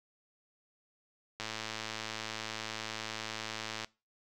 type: click train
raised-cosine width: 0.2 ms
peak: -20 dBFS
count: 270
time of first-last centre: 1.4-3.845 s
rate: 110 Hz
effects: noise-tail reverb RT60 0.3 s tail -23 dB re dry